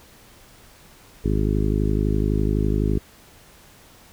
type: harmonic tone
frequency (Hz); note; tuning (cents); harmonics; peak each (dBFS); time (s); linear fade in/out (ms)
51.91; G#1; 0; 1 / 2 / 3 / 4 / 5 / 6 / 7 / 8; -22 / -25 / -27 / -28 / -29 / -30 / -30 / -31; 1.24-2.99; 10
effects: pink hiss -50 dBFS RMS until 4.12 s